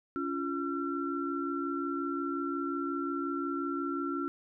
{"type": "tone cluster", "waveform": "sine", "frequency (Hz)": [281.9, 347.5, 1355], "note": ["C#4", "F4", "E6"], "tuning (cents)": [29, -9, 47], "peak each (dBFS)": [-34, -36, -36], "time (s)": [0.16, 4.28], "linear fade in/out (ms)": 0, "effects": []}